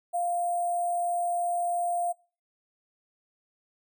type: tone with sample-and-hold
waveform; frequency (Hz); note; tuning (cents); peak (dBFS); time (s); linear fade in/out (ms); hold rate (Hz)
sine; 698.5; F5; 0; -25; 0.13-2.13; 20; 8820
effects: noise-tail reverb RT60 0.4 s tail -24 dB re dry